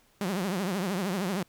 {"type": "tone with vibrato", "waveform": "sawtooth", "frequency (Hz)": 189.2, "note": "F#3", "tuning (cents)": 39, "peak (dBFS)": -24, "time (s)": [0.21, 1.43], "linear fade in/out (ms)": 2, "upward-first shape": "triangle", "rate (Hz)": 13, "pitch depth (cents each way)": 200, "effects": ["pink hiss -64 dBFS RMS until 1.48 s"]}